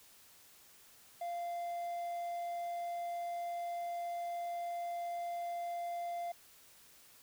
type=tone; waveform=triangle; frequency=693 Hz; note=F5; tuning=14 cents flat; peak=-35 dBFS; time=1.21-6.32 s; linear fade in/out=5 ms; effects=white hiss -61 dBFS RMS until 7.22 s